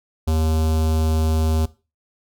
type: tone with notch filter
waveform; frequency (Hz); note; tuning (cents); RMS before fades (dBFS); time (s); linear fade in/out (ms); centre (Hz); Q
square; 79.2; D#2; +31; -19; 0.27-1.66; 10; 1900; 0.92
effects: noise-tail reverb RT60 0.3 s tail -18 dB re dry